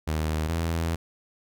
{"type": "tone pair in turn", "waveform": "sawtooth", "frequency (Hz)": [78.1, 82.74], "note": ["D#2", "E2"], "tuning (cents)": [7, 7], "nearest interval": "minor second", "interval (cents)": 100, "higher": "second", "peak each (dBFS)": -21, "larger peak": "neither", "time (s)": [[0.07, 0.48], [0.48, 0.96]], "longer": "second", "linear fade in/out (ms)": 10, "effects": []}